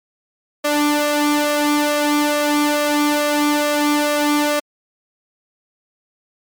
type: tone with flanger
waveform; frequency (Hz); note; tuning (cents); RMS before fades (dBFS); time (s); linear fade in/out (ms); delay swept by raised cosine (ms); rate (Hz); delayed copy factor
sawtooth; 295; D4; +8; -17; 0.64-4.6; 10; 1.8 to 2.52; 2.3; +0.65
effects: MP3 96 kbps